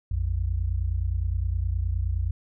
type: tone pair together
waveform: sine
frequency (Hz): 57.68 / 87.31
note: A#1 / F2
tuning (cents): -18 / 0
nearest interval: perfect fifth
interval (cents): 718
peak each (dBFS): -26 / -26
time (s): 0.11-2.31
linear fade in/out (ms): 5
effects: none